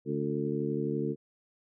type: harmonic tone with a mistuned harmonic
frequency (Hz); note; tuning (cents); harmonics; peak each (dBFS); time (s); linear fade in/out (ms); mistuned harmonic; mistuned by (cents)
72; D2; -34; 2 / 3 / 4 / 5 / 6; -35 / -35 / -35 / -35 / -35; 0.05-1.16; 50; 6; +51
effects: none